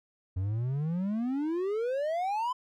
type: exponential sweep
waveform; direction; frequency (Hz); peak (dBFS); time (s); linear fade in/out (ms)
triangle; up; 89.7 to 1029; -26; 0.36-2.53; 10
effects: none